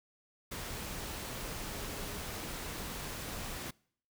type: tone in noise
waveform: sine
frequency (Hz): 413.4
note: G#4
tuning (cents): -8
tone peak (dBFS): -51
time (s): 1.7-2.23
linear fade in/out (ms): 10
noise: pink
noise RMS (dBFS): -41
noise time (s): 0.51-3.71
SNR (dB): -13
effects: noise-tail reverb RT60 0.6 s tail -25 dB re dry